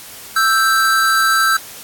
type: tone pair together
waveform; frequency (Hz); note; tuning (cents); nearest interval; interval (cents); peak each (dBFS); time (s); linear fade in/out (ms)
square; 1318.5 / 1568; E6 / G6; 0 / 0; minor third; 300; -15; 0.36-1.57; 5
effects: white hiss -35 dBFS RMS until 1.83 s + AAC 64 kbps